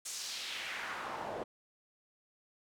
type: noise with band-pass filter sweep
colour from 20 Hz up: pink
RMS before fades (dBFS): -41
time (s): 0.05-1.44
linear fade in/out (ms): 10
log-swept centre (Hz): 7600 to 530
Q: 1.7
effects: none